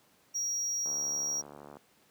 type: tone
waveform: triangle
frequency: 5680 Hz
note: F8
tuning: 28 cents sharp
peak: -29 dBFS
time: 0.34-1.42 s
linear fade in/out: 20 ms
type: click train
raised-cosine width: 1 ms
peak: -33 dBFS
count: 67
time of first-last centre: 0.86-1.769 s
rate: 72.6 Hz
effects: pink hiss -65 dBFS RMS until 2.1 s + high-pass 150 Hz 12 dB/octave